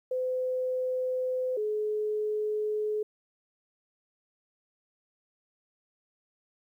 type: tone pair in turn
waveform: sine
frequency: 510 / 425.3 Hz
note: C5 / G#4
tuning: -44 / +41 cents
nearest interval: minor third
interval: 315 cents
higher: first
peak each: -27 dBFS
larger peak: neither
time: 0.11-1.57 / 1.57-3.03 s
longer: neither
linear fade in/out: 5 ms
effects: 11-bit